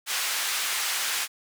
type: band-pass noise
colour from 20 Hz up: pink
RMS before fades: -28 dBFS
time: 0.06-1.28 s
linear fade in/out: 50 ms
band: 1500 to 15000 Hz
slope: 12 dB/octave
effects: none